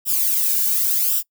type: noise with flanger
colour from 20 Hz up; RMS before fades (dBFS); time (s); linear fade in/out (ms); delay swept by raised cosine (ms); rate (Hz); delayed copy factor
violet; -19; 0.05-1.23; 50; 0.46 to 1.56; 0.9; -0.75
effects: noise-tail reverb RT60 0.1 s tail -24 dB re dry